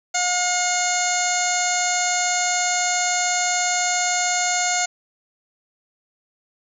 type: harmonic tone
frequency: 717 Hz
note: F5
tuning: 45 cents sharp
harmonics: 1 / 2 / 3 / 4 / 5 / 6 / 7 / 8 / 9 / 10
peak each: -24 / -28 / -27 / -35 / -35 / -30 / -36 / -36 / -25 / -26 dBFS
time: 0.14-4.86 s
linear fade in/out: 10 ms
effects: 9-bit